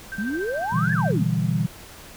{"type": "tone with tremolo", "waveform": "sine", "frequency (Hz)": 1563, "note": "G6", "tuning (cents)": -6, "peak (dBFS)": -28, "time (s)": [0.12, 1.11], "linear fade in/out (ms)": 0, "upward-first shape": "sine", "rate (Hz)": 14, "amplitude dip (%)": 65}
{"type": "exponential two-way sweep", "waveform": "sine", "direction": "up then down", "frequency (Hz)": [190, 1769, 190], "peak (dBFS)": -24, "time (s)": [0.18, 1.24], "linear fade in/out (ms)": 5, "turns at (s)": 0.93}
{"type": "chord", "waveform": "sine", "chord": "E minor seventh", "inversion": "second", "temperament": "equal with one note detuned", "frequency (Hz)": [120.86, 146.83, 164.81, 196], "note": ["B2", "D3", "E3", "G3"], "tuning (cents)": [-37, 0, 0, 0], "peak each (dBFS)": [-25, -27, -23, -27], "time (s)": [0.72, 1.67], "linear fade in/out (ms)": 10}
{"effects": ["pink hiss -43 dBFS RMS until 2.16 s"]}